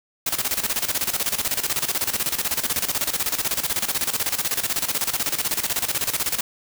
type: noise with tremolo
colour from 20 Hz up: white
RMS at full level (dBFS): -22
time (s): 0.26-6.41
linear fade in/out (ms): 5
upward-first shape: square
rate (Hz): 16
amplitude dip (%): 75
effects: none